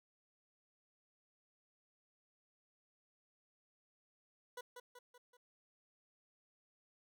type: tone with echo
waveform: 20% pulse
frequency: 491.7 Hz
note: B4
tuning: 8 cents flat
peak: -40 dBFS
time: 4.57-4.61 s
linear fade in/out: 5 ms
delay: 190 ms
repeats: 4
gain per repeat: -5 dB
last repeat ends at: 5.37 s
effects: none